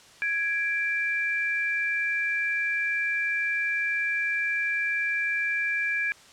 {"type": "tone pair together", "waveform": "sine", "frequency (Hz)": [1661, 2349], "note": ["G#6", "D7"], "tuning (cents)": [0, 0], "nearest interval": "tritone", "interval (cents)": 600, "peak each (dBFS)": -27, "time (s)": [0.22, 6.12], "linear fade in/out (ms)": 0, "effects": ["white hiss -52 dBFS RMS until 6.32 s", "low-pass 7000 Hz 12 dB/octave"]}